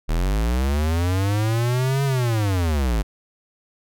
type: linear two-way sweep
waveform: square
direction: up then down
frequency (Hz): 37.61 to 140 to 48.86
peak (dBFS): -19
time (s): 0.08-3.03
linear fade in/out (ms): 20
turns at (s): 2.04
effects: none